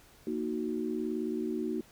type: chord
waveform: sine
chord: D# minor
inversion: second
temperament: equal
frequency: 233.1 / 311.1 / 370 Hz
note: A#3 / D#4 / F#4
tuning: 0 / 0 / 0 cents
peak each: -35 / -35 / -35 dBFS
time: 0.27-1.81 s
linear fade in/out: 2 ms
effects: pink hiss -59 dBFS RMS until 1.91 s